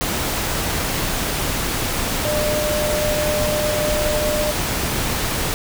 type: tone in noise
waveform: sine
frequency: 602 Hz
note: D5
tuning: 43 cents sharp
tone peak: -20 dBFS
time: 2.25-4.51 s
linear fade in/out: 0 ms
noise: pink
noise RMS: -22 dBFS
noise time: 0.01-5.54 s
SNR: -1 dB
effects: none